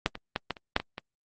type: clicks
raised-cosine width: 0.3 ms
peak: -6 / -20 / -11 / -13 / -28 / -6 / -16 / -20 dBFS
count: 8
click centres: 0.061 / 0.154 / 0.361 / 0.507 / 0.568 / 0.764 / 0.8 / 0.981 s
effects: Opus 24 kbps